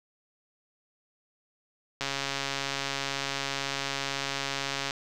click train, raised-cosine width 0.2 ms, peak -13 dBFS, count 401, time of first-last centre 2.01-4.909 s, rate 138 Hz, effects none

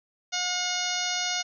harmonic tone, 721 Hz, F#5, 45 cents flat, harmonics 1 / 2 / 3 / 4 / 5 / 6 / 7 / 8 / 9, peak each -35 / -35 / -35 / -35 / -35 / -35 / -35 / -35 / -35 dBFS, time 0.32-1.43 s, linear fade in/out 20 ms, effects none

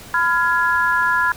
sine chord, F diminished, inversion second, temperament just, 1005.8 / 1396.9 / 1676.3 Hz, Cb6 / F6 / Ab6, +31 / 0 / +16 cents, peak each -19 dBFS, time 0.14-1.32 s, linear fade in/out 2 ms, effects pink hiss -39 dBFS RMS until 1.36 s

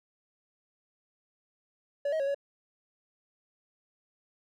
triangle tone with pitch steps, 570 / 633 / 552 / 562 Hz, C#5 / D#5 / C#5 / C#5, +48 / +30 / -7 / +24 cents, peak -25 dBFS, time 2.05-2.346 s, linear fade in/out 5 ms, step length 74 ms, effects none

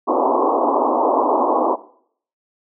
white band-pass noise, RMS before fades -17 dBFS, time 0.07-1.76 s, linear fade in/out 20 ms, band 250 to 1100 Hz, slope 96 dB/octave, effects noise-tail reverb RT60 0.6 s tail -18 dB re dry

